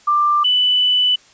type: tone pair in turn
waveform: sine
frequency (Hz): 1185 / 2986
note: D6 / F#7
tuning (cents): +15 / +15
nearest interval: octave + major third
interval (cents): 1600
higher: second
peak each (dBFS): -12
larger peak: neither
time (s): 0.07-0.44 / 0.44-1.16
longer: second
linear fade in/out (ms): 10
effects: white hiss -49 dBFS RMS until 1.33 s + resampled to 16000 Hz